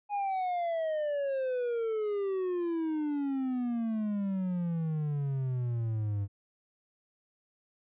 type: exponential sweep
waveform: triangle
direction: down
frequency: 830.6 to 98.3 Hz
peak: -27 dBFS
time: 0.09-6.28 s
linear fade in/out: 50 ms
effects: resampled to 8000 Hz